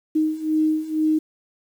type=beating tone pair; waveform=sine; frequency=310.2 / 312.3 Hz; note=D#4 / D#4; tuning=-5 / +7 cents; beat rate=2.1 Hz; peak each=-23 / -20 dBFS; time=0.15-1.19 s; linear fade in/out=10 ms; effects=8-bit